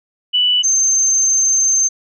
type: tone pair in turn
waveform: sine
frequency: 2967 / 6287 Hz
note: F#7 / G8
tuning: +4 / +4 cents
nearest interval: octave + minor second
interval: 1300 cents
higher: second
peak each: -11 dBFS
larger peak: neither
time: 0.33-0.63 / 0.63-1.89 s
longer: second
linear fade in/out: 20 ms
effects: none